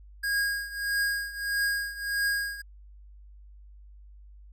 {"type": "tone with tremolo", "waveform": "square", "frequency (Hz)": 1634, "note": "G#6", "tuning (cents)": -29, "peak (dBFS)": -24, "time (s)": [0.23, 2.62], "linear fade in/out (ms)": 10, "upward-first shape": "triangle", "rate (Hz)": 1.6, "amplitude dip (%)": 85, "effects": ["added 50 Hz sine -47 dBFS peak until 4.52 s"]}